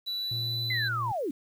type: tone with pitch glide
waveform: triangle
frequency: 3951 to 3997 Hz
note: B7 to B7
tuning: 0 to +20 cents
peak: -29 dBFS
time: 0.06-0.89 s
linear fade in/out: 20 ms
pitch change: +20 cents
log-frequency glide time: 0.18-0.76 s
type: tone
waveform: triangle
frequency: 116.54 Hz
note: A#2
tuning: in tune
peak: -31 dBFS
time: 0.31-1.12 s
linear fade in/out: 5 ms
type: linear sweep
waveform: sine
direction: down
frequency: 2093 to 246.9 Hz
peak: -28 dBFS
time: 0.7-1.31 s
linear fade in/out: 5 ms
effects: 9-bit